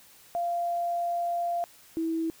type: tone pair in turn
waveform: sine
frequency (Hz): 692 / 325.9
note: F5 / E4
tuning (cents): -16 / -20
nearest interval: octave + minor second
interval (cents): 1304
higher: first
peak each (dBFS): -26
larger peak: neither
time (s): 0.35-1.64 / 1.97-2.3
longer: first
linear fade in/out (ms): 0
effects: white hiss -55 dBFS RMS until 2.4 s